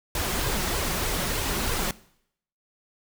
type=noise with flanger; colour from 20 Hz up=pink; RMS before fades=-27 dBFS; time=0.15-1.91 s; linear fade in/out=2 ms; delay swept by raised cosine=1.9 to 5.6 ms; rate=3.2 Hz; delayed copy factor=+0.65; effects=noise-tail reverb RT60 0.7 s tail -20 dB re dry